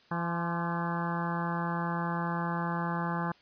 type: harmonic tone with a mistuned harmonic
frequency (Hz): 170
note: F3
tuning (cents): -46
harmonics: 1 / 2 / 3 / 4 / 5 / 6 / 7 / 8 / 9 / 10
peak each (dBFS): -32 / -41 / -43 / -43 / -37 / -38 / -40 / -46 / -41 / -45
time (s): 0.11-3.32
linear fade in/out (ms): 5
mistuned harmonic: 6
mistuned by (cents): +42
effects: white hiss -61 dBFS RMS until 3.41 s + resampled to 11025 Hz